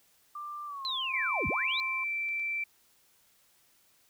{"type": "tone with pitch glide", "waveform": "sine", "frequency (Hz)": [1185, 1049.6], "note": ["D6", "C6"], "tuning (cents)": [15, 5], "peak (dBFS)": -37, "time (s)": [0.35, 2.04], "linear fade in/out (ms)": 5, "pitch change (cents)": -210, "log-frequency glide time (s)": [0.66, 0.88]}
{"type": "linear two-way sweep", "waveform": "sine", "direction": "down then up", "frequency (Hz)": [4149, 38.89, 4149], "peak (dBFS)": -31, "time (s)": [0.85, 1.8], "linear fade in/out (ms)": 0, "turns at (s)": 1.48}
{"type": "tone", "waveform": "sine", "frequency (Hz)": 2338, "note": "D7", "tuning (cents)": -8, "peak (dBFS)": -30, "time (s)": [1.12, 2.64], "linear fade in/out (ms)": 5}
{"type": "clicks", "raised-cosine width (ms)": 0.2, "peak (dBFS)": -38, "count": 3, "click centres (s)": [1.791, 2.288, 2.397]}
{"effects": ["white hiss -66 dBFS RMS until 4.09 s"]}